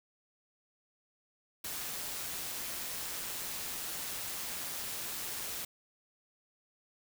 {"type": "noise with amplitude modulation", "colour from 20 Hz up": "white", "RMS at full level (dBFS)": -38, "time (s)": [1.64, 5.65], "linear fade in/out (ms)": 5, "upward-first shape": "sine", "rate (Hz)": 176, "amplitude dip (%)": 30, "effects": []}